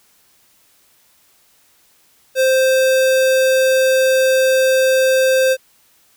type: tone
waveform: square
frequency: 523.3 Hz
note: C5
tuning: in tune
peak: -12 dBFS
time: 2.35-5.57 s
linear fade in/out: 50 ms
effects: white hiss -55 dBFS RMS until 6.16 s